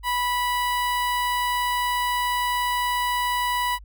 sawtooth tone with notch filter, 983 Hz, B5, 8 cents flat, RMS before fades -24 dBFS, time 0.03-3.79 s, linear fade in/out 50 ms, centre 6300 Hz, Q 1.5, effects added 50 Hz sine -41 dBFS peak until 3.84 s

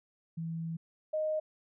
sine tone pair in turn, 164.3 / 620.3 Hz, E3 / D#5, -5 / -5 cents, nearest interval octave + major seventh, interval 2300 cents, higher second, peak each -34 / -29 dBFS, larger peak second, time 0.37-0.77 / 1.13-1.4 s, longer first, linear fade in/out 10 ms, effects none

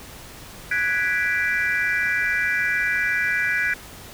sine chord, G# half-diminished seventh, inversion third, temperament equal, 1480 / 1661.2 / 1975.5 / 2349 Hz, F#6 / G#6 / B6 / D7, 0 / 0 / 0 / 0 cents, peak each -25 / -23 / -24 / -26 dBFS, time 0.71-3.74 s, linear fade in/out 5 ms, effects tanh soft clip ceiling -12 dBFS + pink hiss -41 dBFS RMS until 4.13 s

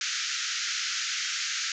white band-pass noise, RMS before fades -31 dBFS, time 0.01-1.72 s, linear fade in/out 2 ms, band 1300 to 6900 Hz, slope 96 dB/octave, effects none

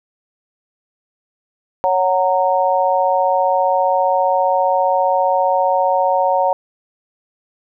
sine chord, F# major, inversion second, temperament just, 555 / 740 / 925 Hz, C#5 / F#5 / A#5, +2 / 0 / -14 cents, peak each -17 dBFS, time 1.84-6.53 s, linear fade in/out 0 ms, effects none

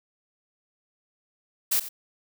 blue noise with echo, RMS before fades -23 dBFS, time 1.71-1.8 s, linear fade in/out 10 ms, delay 90 ms, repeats 1, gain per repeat -14 dB, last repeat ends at 1.89 s, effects none

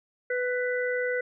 harmonic tone, 496.3 Hz, B4, 8 cents sharp, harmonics 1 / 3 / 4, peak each -27 / -32 / -33 dBFS, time 0.3-1.21 s, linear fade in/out 5 ms, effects none

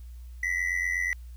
triangle ring-modulated tone, 1978 Hz, B6, 2 cents sharp, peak -21 dBFS, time 0.43-1.13 s, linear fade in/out 0 ms, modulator 44.1 Hz, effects added 60 Hz sine -40 dBFS peak until 1.36 s + white hiss -64 dBFS RMS until 1.36 s

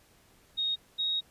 sine tone pair in turn, 3733 / 3768 Hz, A#7 / A#7, +2 / +18 cents, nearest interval unison, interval 16 cents, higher second, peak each -27 dBFS, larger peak neither, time 0.57-0.76 / 0.98-1.21 s, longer second, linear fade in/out 20 ms, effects pink hiss -62 dBFS RMS until 1.3 s + resampled to 32000 Hz

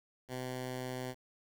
10% pulse tone, 127.4 Hz, C3, 46 cents flat, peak -30 dBFS, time 0.28-1.15 s, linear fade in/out 50 ms, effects 10-bit

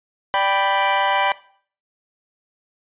sawtooth chord, G major, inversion second, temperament equal, 587.3 / 784 / 987.8 Hz, D5 / G5 / B5, 0 / 0 / 0 cents, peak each -20 / -16 / -16 dBFS, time 0.34-1.32 s, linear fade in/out 0 ms, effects noise-tail reverb RT60 0.5 s tail -18 dB re dry + resampled to 8000 Hz

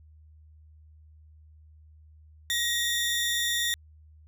sawtooth tone pair together, 1888 / 3564 Hz, A#6 / A7, +22 / +22 cents, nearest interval major seventh, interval 1100 cents, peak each -25 dBFS, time 2.5-3.74 s, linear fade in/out 0 ms, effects added 77 Hz sine -51 dBFS peak until 4.27 s

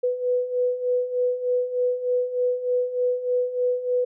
sine beating tone pair, 493.9 / 497.2 Hz, B4 / B4, 0 / +12 cents, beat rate 3.3 Hz, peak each -27 / -22 dBFS, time 0.03-4.05 s, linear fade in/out 10 ms, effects none

